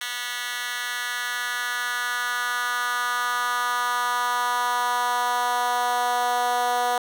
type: tone with high-pass filter sweep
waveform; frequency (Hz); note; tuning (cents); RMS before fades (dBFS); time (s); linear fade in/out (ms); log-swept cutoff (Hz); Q
10% pulse; 244.3; B3; -19; -25; 0.01-6.98; 2; 2200 to 660; 2.4
effects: none